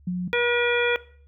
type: tone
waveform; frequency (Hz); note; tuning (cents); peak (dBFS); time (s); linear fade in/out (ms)
sine; 180; F#3; -47; -23; 0.07-0.28; 5
type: harmonic tone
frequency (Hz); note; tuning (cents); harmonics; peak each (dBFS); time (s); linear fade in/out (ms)
480.6; B4; -47; 1 / 2 / 3 / 4 / 5 / 7; -23 / -32 / -27 / -29 / -26 / -32; 0.33-0.96; 0
effects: noise-tail reverb RT60 0.5 s tail -18 dB re dry + added 71 Hz sine -50 dBFS peak until 1.27 s